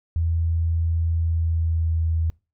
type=tone with pitch glide; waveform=sine; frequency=82.7 to 81.42 Hz; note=E2 to E2; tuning=+6 to -21 cents; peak=-19 dBFS; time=0.16-2.3 s; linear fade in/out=0 ms; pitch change=-27 cents; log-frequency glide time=1.13-2.04 s; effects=noise-tail reverb RT60 0.3 s tail -25 dB re dry